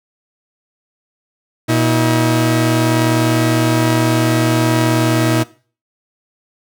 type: tone pair together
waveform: sawtooth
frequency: 119.86 / 320 Hz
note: A#2 / D#4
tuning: +49 / +49 cents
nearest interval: octave + perfect fourth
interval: 1700 cents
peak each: -11 dBFS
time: 1.68-5.44 s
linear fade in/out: 20 ms
effects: noise-tail reverb RT60 0.4 s tail -19 dB re dry